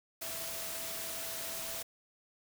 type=tone in noise; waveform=sine; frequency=659.3 Hz; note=E5; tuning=in tune; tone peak=-49 dBFS; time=0.21-1.83 s; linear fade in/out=10 ms; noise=white; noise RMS=-40 dBFS; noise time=0.21-1.83 s; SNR=-12 dB; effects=none